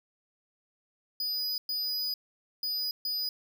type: tone bursts at uneven times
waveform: square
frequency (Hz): 4951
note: D#8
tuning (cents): -9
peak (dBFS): -30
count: 4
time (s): 1.2-1.58 / 1.69-2.14 / 2.63-2.91 / 3.05-3.29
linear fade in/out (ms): 2
effects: none